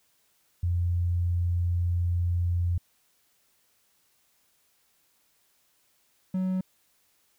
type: tone pair in turn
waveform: sine / triangle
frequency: 87.31 / 186.29 Hz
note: F2 / F#3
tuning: 0 / +12 cents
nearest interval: octave + minor second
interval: 1312 cents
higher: second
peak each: -23 dBFS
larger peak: neither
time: 0.63-2.78 / 6.34-6.61 s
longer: first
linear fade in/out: 5 ms
effects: white hiss -68 dBFS RMS until 7.38 s